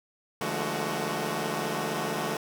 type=tone cluster; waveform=10% pulse; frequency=147.9 / 171.8 / 209 / 224.2 / 372.2 Hz; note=D3 / F3 / G#3 / A3 / F#4; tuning=+13 / -28 / +11 / +33 / +10 cents; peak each=-27 dBFS; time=0.41-2.37 s; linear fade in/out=2 ms; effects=none

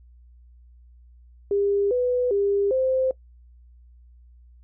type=tone with pitch steps; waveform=sine; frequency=402.2 / 496.1 / 401.4 / 521 Hz; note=G4 / B4 / G4 / C5; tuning=+44 / +8 / +41 / -7 cents; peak=-19 dBFS; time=1.51-3.11 s; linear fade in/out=2 ms; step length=400 ms; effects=noise-tail reverb RT60 0.1 s tail -20 dB re dry + added 60 Hz sine -48 dBFS peak until 4.63 s

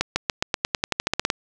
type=accelerating click train; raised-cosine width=0.2 ms; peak=-3 dBFS; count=15; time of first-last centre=0.01-1.302 s; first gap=150 ms; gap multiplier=0.92; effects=none

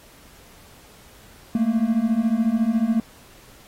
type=beating tone pair; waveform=triangle; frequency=217.2 / 231.2 Hz; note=A3 / A#3; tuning=-22 / -14 cents; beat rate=14 Hz; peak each=-20 / -18 dBFS; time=1.55-3 s; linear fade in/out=2 ms; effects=pink hiss -50 dBFS RMS until 3.67 s + AAC 48 kbps

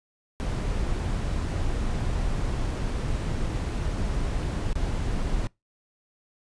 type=noise with dropouts; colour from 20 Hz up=brown; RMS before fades=-27 dBFS; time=0.4-5.47 s; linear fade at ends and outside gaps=0 ms; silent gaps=4.729-4.755 s; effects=noise-tail reverb RT60 0.2 s tail -24 dB re dry + resampled to 22050 Hz

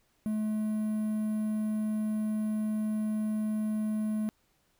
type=tone with quantisation; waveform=triangle; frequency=214.7 Hz; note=A3; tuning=42 cents flat; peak=-26 dBFS; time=0.26-4.29 s; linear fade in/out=0 ms; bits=9; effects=pink hiss -71 dBFS RMS until 4.79 s

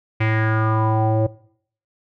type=tone with low-pass filter sweep; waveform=square; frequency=110 Hz; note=A2; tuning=in tune; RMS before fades=-18 dBFS; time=0.2-1.27 s; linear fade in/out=10 ms; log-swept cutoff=2300 to 580 Hz; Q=4.7; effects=noise-tail reverb RT60 0.6 s tail -20 dB re dry

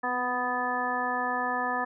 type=harmonic tone with a mistuned harmonic; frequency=248.2 Hz; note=B3; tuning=9 cents sharp; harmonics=1 / 2 / 3 / 4 / 5 / 7; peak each=-37 / -37 / -32 / -32 / -34 / -32 dBFS; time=0.03-1.85 s; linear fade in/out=10 ms; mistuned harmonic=1; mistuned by=+16 cents; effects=none

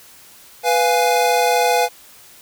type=chord; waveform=square; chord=F diminished; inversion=second; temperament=equal; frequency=493.9 / 698.5 / 830.6 Hz; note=Cb5 / F5 / Ab5; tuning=0 / 0 / 0 cents; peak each=-19 dBFS; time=0.63-1.89 s; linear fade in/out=50 ms; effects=white hiss -45 dBFS RMS until 2.41 s

